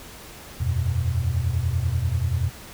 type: chord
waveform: sine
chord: E suspended second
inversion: none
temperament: just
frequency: 82.41 / 92.71 / 123.61 Hz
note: E2 / F#2 / B2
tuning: 0 / +4 / +2 cents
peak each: -25 dBFS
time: 0.6-2.5 s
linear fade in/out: 10 ms
effects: pink hiss -42 dBFS RMS until 2.73 s